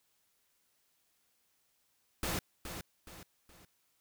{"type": "noise with echo", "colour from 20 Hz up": "pink", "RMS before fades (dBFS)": -35, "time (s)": [2.23, 2.39], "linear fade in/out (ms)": 2, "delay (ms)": 420, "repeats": 3, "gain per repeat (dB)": -8, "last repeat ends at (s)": 3.65, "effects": ["white hiss -75 dBFS RMS until 4 s"]}